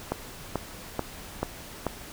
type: click train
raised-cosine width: 1 ms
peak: -12 dBFS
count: 5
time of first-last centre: 0.12-1.867 s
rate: 2.29 Hz
effects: pink hiss -43 dBFS RMS until 2.12 s